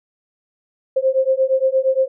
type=beating tone pair; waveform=sine; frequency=523.3 / 531.9 Hz; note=C5 / C5; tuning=0 / +28 cents; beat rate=8.6 Hz; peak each=-17 dBFS; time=0.96-2.08 s; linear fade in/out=10 ms; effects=none